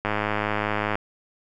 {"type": "click train", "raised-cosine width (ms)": 0.5, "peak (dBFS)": -9, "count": 96, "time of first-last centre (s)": [0.05, 0.955], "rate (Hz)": 105, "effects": []}